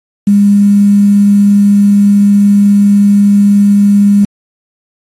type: tone with quantisation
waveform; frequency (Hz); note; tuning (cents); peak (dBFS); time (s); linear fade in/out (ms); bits
sine; 202.6; G#3; -43; -3; 0.27-4.25; 5; 5
effects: AAC 32 kbps